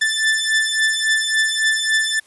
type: beating tone pair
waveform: sawtooth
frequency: 1760 / 1763.6 Hz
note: A6 / A6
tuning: 0 / +4 cents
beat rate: 3.6 Hz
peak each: -16 / -15 dBFS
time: 0.01-2.2 s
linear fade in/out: 10 ms
effects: white hiss -53 dBFS RMS until 2.26 s + resampled to 24000 Hz